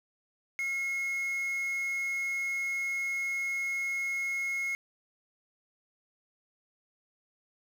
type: tone with quantisation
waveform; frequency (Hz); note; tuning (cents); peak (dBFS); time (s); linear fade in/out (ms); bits
triangle; 2166; C#7; -41; -28; 0.59-4.75; 0; 8
effects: none